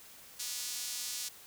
sawtooth tone with high-pass filter, 243.8 Hz, B3, 22 cents flat, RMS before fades -39 dBFS, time 0.39-1.29 s, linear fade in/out 10 ms, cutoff 5400 Hz, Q 1.1, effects white hiss -54 dBFS RMS until 1.46 s

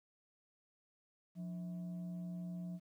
sine tone with frequency modulation, 176.4 Hz, F3, 18 cents sharp, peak -40 dBFS, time 1.35-2.8 s, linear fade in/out 50 ms, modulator 472 Hz, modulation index 0.26, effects tanh soft clip ceiling -36 dBFS + 12-bit

